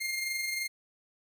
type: tone with amplitude modulation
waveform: sawtooth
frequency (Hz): 2119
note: C7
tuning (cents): +21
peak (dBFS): -26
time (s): 0-0.68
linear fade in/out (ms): 20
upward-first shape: sine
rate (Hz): 23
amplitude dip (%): 40
effects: none